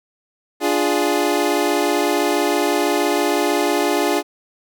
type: chord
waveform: 25% pulse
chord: D diminished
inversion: none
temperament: equal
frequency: 293.7 / 349.2 / 415.3 Hz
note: D4 / F4 / Ab4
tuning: 0 / 0 / 0 cents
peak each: -17 dBFS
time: 0.6-4.23 s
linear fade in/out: 50 ms
effects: none